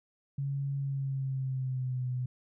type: tone with pitch glide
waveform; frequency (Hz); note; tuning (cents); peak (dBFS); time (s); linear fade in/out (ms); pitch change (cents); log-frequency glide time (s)
sine; 139 to 126; C#3 to B2; +5 to +35; -30; 0.38-2.26; 5; -170; 0.78-2.08
effects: none